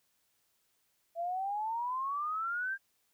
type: exponential sweep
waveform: sine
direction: up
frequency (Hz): 665 to 1611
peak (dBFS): -32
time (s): 1.15-2.78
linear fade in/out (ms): 50
effects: white hiss -75 dBFS RMS until 3.13 s